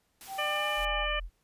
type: noise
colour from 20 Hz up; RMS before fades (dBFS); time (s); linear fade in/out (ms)
white; -47; 0.21-0.85; 0
type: tone with pitch glide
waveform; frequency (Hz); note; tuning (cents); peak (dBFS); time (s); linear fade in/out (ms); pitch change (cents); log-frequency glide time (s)
sine; 776 to 822.1; G5 to G#5; -18 to -18; -36; 0.27-1.07; 50; +100; 0.46-0.67
type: harmonic tone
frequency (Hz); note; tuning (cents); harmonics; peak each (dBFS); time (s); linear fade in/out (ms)
597; D5; +28; 1 / 2 / 3 / 4 / 5; -35 / -35 / -35 / -35 / -35; 0.38-1.2; 10
type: tone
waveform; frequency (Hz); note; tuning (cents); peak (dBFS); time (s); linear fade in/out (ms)
sine; 42.93; F1; -29; -35; 0.76-1.3; 50
effects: pink hiss -73 dBFS RMS until 1.43 s + resampled to 32000 Hz